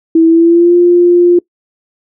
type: tone with pitch glide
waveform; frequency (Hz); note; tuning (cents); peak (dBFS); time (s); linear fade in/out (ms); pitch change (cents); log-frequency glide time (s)
sine; 327 to 350.5; E4 to F4; -14 to +6; -3; 0.15-1.39; 5; +120; 0.27-0.75
effects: noise-tail reverb RT60 0.1 s tail -23 dB re dry